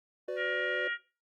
triangle chord, B minor, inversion second, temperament equal with one note detuned, 370 / 502.5 / 587.3 Hz, F#4 / B4 / D5, 0 / +30 / 0 cents, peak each -35 dBFS, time 0.28-0.88 s, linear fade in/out 5 ms
harmonic tone, 472.7 Hz, A#4, 24 cents sharp, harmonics 3 / 4 / 5 / 6 / 7, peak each -36 / -34 / -44 / -45 / -46 dBFS, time 0.36-0.98 s, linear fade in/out 50 ms
effects noise-tail reverb RT60 0.3 s tail -17 dB re dry + Opus 48 kbps

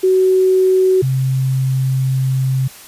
sine tone pair in turn, 374.7 / 131.87 Hz, F#4 / C3, +22 / +14 cents, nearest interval octave + tritone, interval 1808 cents, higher first, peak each -9 / -13 dBFS, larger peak first, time 0.03-1.02 / 1.02-2.68 s, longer second, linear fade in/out 10 ms, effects white hiss -38 dBFS RMS until 2.87 s + resampled to 32000 Hz

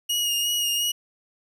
sawtooth tone with vibrato, 2872 Hz, F7, 48 cents sharp, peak -19 dBFS, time 0.09-0.92 s, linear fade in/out 10 ms, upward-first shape sine, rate 2.8 Hz, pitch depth 23 cents each way, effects none

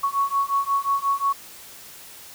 sine beating tone pair, 1108.7 / 1114.3 Hz, C#6 / C#6, 0 / +9 cents, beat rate 5.6 Hz, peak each -23 dBFS, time 0.03-1.33 s, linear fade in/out 10 ms, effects white hiss -43 dBFS RMS until 2.34 s

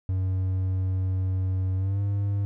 triangle tone with pitch glide, 93.7 to 100.43 Hz, F#2 to G2, +22 to +42 cents, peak -21 dBFS, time 0.09-2.45 s, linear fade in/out 0 ms, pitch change +120 cents, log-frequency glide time 1.76-2.01 s, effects none

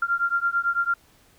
sine beating tone pair, 1384 / 1393 Hz, F6 / F6, -16 / -5 cents, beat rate 9 Hz, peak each -24 dBFS, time 0.02-0.94 s, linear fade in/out 5 ms, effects pink hiss -58 dBFS RMS until 1.38 s

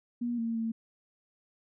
sine tone with pitch steps, 239.5 / 229.1 / 226.1 Hz, A#3 / A#3 / A3, +47 / -30 / +47 cents, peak -29 dBFS, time 0.21-0.72 s, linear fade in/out 10 ms, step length 170 ms, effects none

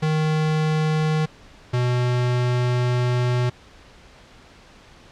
square tone pair in turn, 155.56 / 123.47 Hz, D#3 / B2, 0 / 0 cents, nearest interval major third, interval 400 cents, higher first, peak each -19 dBFS, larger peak neither, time 0.02-1.26 / 1.73-3.5 s, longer second, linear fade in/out 10 ms, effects pink hiss -48 dBFS RMS until 5.11 s + low-pass 5000 Hz 12 dB/octave

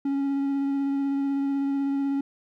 triangle tone with vibrato, 277.2 Hz, C#4, in tune, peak -21 dBFS, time 0.05-2.21 s, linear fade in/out 5 ms, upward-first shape triangle, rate 16 Hz, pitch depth 16 cents each way, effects none

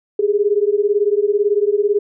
sine beating tone pair, 402.3 / 420.3 Hz, G4 / G#4, +45 / +21 cents, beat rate 18 Hz, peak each -16 dBFS, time 0.19-1.99 s, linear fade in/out 5 ms, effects none

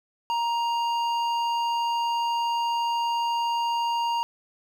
triangle tone with hard clipping, 937 Hz, A#5, 9 cents sharp, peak -25 dBFS, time 0.3-4.23 s, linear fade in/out 0 ms, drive 14 dB, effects none

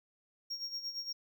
triangle tone with tremolo, 5570 Hz, F8, 5 cents flat, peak -34 dBFS, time 0.5-1.13 s, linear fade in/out 10 ms, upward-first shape sine, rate 8.7 Hz, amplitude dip 70%, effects none

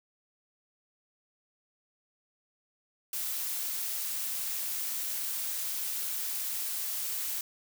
blue noise, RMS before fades -34 dBFS, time 3.13-7.41 s, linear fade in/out 2 ms, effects none

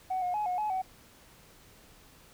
sine tone with pitch steps, 748 / 720 / 843 / 725 / 849 / 753 Hz, F#5 / F#5 / G#5 / F#5 / G#5 / F#5, +19 / -47 / +26 / -35 / +38 / +30 cents, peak -27 dBFS, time 0.1-0.82 s, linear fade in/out 10 ms, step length 120 ms, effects tanh soft clip ceiling -25 dBFS + pink hiss -57 dBFS RMS until 2.33 s

